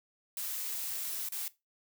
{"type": "noise with dropouts", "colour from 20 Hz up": "blue", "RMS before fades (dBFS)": -37, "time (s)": [0.37, 1.48], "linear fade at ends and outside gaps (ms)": 2, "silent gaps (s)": [1.288, 1.321], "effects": ["noise-tail reverb RT60 0.2 s tail -17 dB re dry"]}